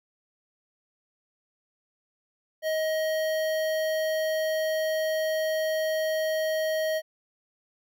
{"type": "tone with notch filter", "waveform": "square", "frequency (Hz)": 630, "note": "D#5", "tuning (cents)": 21, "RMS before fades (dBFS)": -27, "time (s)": [2.62, 7.02], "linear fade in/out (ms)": 50, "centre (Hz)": 8400, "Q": 1, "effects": []}